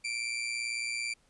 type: tone with amplitude modulation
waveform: sawtooth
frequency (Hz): 2349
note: D7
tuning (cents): 0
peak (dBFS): -26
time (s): 0.04-1.14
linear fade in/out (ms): 10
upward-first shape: sine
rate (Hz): 118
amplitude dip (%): 60
effects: pink hiss -68 dBFS RMS until 1.29 s + resampled to 24000 Hz